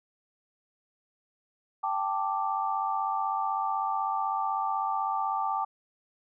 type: chord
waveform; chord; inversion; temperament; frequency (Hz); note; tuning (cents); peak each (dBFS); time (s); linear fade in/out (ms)
sine; G suspended second; none; equal; 784 / 880 / 1174.7; G5 / A5 / D6; 0 / 0 / 0; -31; 1.83-5.65; 10
effects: none